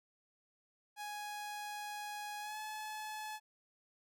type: tone with pitch glide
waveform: sawtooth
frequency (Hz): 832 to 857.9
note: G#5 to A5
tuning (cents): +3 to -44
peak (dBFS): -38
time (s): 0.96-3.4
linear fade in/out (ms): 50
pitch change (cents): +53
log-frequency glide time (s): 2.4-2.58
effects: none